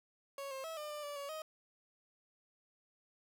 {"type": "tone with pitch steps", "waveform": "30% pulse", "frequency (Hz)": [554, 533, 648, 601, 595, 580, 564, 627], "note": ["C#5", "C5", "E5", "D5", "D5", "D5", "C#5", "D#5"], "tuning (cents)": [-1, 32, -30, 40, 22, -22, 30, 13], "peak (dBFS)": -39, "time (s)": [0.38, 1.42], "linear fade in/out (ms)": 2, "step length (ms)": 130, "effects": []}